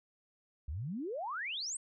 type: exponential sweep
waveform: sine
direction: up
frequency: 64.4 to 8620 Hz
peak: -36 dBFS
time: 0.68-1.77 s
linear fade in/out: 5 ms
effects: none